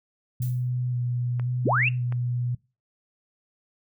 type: tone with vibrato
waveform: sine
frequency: 123.47 Hz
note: B2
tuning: in tune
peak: -24 dBFS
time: 0.4-2.55 s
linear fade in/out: 5 ms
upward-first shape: square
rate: 0.94 Hz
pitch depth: 15 cents each way
type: noise with exponential decay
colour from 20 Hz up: violet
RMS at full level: -37 dBFS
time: 0.42-0.7 s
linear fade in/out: 1 ms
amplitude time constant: 60 ms
type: clicks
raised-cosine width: 0.5 ms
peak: -24 dBFS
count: 2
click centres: 1.397 / 2.124 s
type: linear sweep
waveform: sine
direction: up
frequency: 136.6 to 2800 Hz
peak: -20 dBFS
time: 1.65-1.89 s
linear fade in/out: 5 ms
effects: noise-tail reverb RT60 0.3 s tail -22 dB re dry